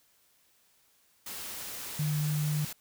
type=tone in noise; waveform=sine; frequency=150.7 Hz; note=D3; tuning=45 cents sharp; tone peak=-27 dBFS; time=1.99-2.65 s; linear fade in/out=5 ms; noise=white; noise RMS=-40 dBFS; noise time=1.26-2.73 s; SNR=+10 dB; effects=white hiss -67 dBFS RMS until 2.8 s